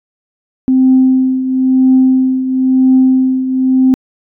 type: tone with tremolo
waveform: sine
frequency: 260 Hz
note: C4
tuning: 11 cents flat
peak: -3 dBFS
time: 0.68-3.94 s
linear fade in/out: 0 ms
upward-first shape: triangle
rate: 0.99 Hz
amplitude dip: 70%
effects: tanh soft clip ceiling 0 dBFS